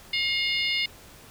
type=harmonic tone; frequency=715 Hz; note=F5; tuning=41 cents sharp; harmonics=3 / 4 / 5 / 6 / 7; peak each=-27 / -29 / -31 / -33 / -34 dBFS; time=0.13-0.86 s; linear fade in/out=5 ms; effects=pink hiss -49 dBFS RMS until 1.3 s